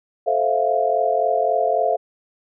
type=chord; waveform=sine; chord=F major seventh; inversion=first; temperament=just; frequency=436.5 / 523.8 / 654.8 / 698.5 Hz; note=A4 / C5 / E5 / F5; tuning=-14 / +2 / -12 / 0 cents; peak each=-24 / -24 / -21 / -20 dBFS; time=0.26-1.97 s; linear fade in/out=20 ms; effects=none